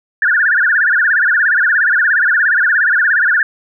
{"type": "tone with vibrato", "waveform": "sine", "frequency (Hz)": 1600, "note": "G6", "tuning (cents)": 35, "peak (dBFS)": -9, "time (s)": [0.22, 3.43], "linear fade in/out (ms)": 2, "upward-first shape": "sine", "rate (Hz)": 17, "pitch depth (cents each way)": 210, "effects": []}